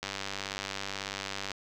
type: click train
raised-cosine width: 0.2 ms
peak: -17 dBFS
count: 147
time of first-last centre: 0.03-1.517 s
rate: 98.2 Hz
effects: none